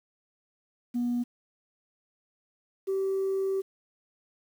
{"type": "tone pair in turn", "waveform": "sine", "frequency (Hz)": [242, 386.3], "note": ["B3", "G4"], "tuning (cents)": [-35, -25], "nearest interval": "minor sixth", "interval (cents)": 810, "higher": "second", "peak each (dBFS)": -24, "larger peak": "neither", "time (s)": [[0.94, 1.24], [2.87, 3.62]], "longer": "second", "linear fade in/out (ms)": 20, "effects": ["tanh soft clip ceiling -23 dBFS", "9-bit"]}